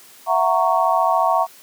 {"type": "chord", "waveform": "sine", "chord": "F# dominant seventh", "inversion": "third", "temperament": "just", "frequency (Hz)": [666, 740, 925, 1110], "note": ["E5", "F#5", "A#5", "C#6"], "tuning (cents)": [18, 0, -14, 2], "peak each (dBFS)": -20, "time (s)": [0.26, 1.47], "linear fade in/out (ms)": 50, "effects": ["white hiss -46 dBFS RMS until 1.62 s", "high-pass 150 Hz 12 dB/octave"]}